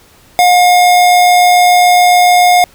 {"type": "tone with amplitude modulation", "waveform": "square", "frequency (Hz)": 716, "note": "F5", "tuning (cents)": 43, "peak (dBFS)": -4, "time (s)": [0.39, 2.64], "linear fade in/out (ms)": 0, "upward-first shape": "sine", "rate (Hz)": 107, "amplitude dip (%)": 25, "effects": ["pink hiss -44 dBFS RMS until 2.74 s"]}